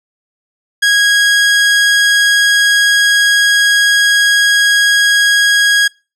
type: tone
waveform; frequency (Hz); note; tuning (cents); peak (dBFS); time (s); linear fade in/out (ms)
sawtooth; 1647; G#6; -15; -4; 0.82-5.88; 10
effects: noise-tail reverb RT60 0.3 s tail -25 dB re dry + low-pass 9000 Hz 12 dB/octave